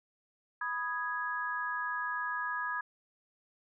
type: chord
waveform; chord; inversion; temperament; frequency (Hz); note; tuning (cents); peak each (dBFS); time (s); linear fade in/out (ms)
sine; G# minor; first; equal; 987.8 / 1244.5 / 1661.2; B5 / D#6 / G#6; 0 / 0 / 0; -38 / -38 / -35; 0.61-2.81; 5
effects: none